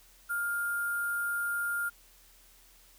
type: tone with sample-and-hold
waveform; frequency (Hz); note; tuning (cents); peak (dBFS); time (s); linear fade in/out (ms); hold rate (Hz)
sine; 1406; F6; +11; -29; 0.29-1.9; 20; 11025
effects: added 40 Hz sine -62 dBFS peak until 2.98 s + white hiss -60 dBFS RMS until 2.98 s